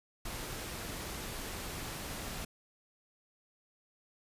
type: noise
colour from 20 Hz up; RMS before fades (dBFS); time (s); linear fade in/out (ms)
pink; -41; 0.25-2.45; 5
effects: resampled to 32000 Hz